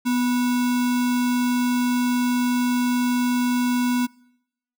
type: tone with sample-and-hold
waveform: sine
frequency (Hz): 246.9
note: B3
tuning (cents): 0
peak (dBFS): -18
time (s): 0.05-4.07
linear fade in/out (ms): 20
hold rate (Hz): 1225
effects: noise-tail reverb RT60 0.8 s tail -25 dB re dry